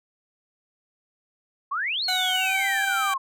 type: exponential two-way sweep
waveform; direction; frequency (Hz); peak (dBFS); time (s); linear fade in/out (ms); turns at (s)
sine; up then down; 1046.5 to 4435 to 1046.5; -24; 1.71-3.18; 10; 2.04
type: tone with pitch glide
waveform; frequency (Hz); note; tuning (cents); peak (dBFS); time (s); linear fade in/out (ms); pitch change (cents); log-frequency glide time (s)
15% pulse; 740 to 784; F#5 to G5; 0 to 0; -18; 2.08-3.14; 5; +100; 2.32-2.66
effects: none